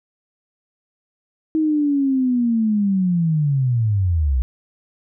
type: linear sweep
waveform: sine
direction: down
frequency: 318.4 to 59.4 Hz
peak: -15 dBFS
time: 1.55-4.42 s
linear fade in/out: 0 ms
effects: none